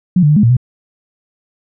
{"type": "tone with pitch steps", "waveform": "sine", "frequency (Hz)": [180.8, 148.1, 150, 208.4, 116.7, 125.5], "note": ["F#3", "D3", "D3", "G#3", "A#2", "B2"], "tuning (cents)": [-40, 15, 37, 6, 2, 28], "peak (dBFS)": -6, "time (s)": [0.16, 0.568], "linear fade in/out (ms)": 5, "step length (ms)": 68, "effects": []}